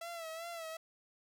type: tone with vibrato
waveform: sawtooth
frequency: 663 Hz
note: E5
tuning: 10 cents sharp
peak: -38 dBFS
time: 0.01-0.77 s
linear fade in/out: 5 ms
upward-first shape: sine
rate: 2.6 Hz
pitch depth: 62 cents each way
effects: none